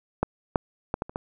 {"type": "clicks", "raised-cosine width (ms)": 1, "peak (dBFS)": [-8, -6, -11, -13, -25, -15], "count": 6, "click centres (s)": [0.23, 0.558, 0.941, 1.021, 1.095, 1.159], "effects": []}